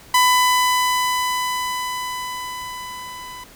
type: tone with level ramp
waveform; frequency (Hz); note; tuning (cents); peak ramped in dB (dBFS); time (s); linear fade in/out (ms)
sawtooth; 1000; B5; +21; -8 to -30; 0.14-3.44; 5
effects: pink hiss -45 dBFS RMS until 3.55 s